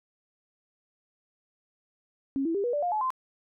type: tone with pitch steps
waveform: sine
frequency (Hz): 272.8 / 330.1 / 399.4 / 483.3 / 584.8 / 707.6 / 856.1 / 1035.9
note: C#4 / E4 / G4 / B4 / D5 / F5 / A5 / C6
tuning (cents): -28 / +2 / +32 / -38 / -7 / +23 / -48 / -18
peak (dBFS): -25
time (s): 2.36-3.104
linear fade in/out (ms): 0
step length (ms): 93
effects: none